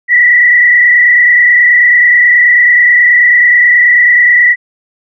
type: tone with frequency modulation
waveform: sine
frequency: 1948 Hz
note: B6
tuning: 24 cents flat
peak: -3 dBFS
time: 0.08-4.56 s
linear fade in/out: 50 ms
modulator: 29.3 Hz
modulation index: 1.8
effects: none

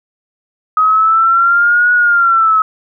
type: exponential two-way sweep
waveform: sine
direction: up then down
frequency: 1260 to 1463 to 1280 Hz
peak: -7 dBFS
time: 0.77-2.62 s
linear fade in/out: 2 ms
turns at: 1.93 s
effects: none

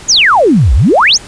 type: exponential two-way sweep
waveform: sine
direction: down then up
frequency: 7200 to 53.4 to 7200 Hz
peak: -4 dBFS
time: 0.08-1.18 s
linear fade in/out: 20 ms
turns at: 0.74 s
effects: pink hiss -32 dBFS RMS until 1.27 s + resampled to 22050 Hz

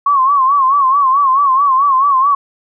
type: tone with vibrato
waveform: sine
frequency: 1093 Hz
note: C#6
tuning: 25 cents flat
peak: -8 dBFS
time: 0.06-2.35 s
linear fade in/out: 5 ms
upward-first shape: sine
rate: 4.6 Hz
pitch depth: 100 cents each way
effects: none

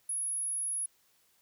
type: tone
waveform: sine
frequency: 10480 Hz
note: E9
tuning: 11 cents flat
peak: -30 dBFS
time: 0.09-0.86 s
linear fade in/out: 5 ms
effects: tanh soft clip ceiling -27 dBFS + white hiss -69 dBFS RMS until 1.41 s

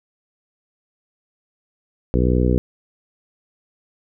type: harmonic tone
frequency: 61.74 Hz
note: B1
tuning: in tune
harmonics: 1 / 2 / 3 / 4 / 5 / 6 / 7 / 8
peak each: -18 / -21 / -23 / -24 / -25 / -26 / -26 / -27 dBFS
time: 2.14-2.58 s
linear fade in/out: 0 ms
effects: none

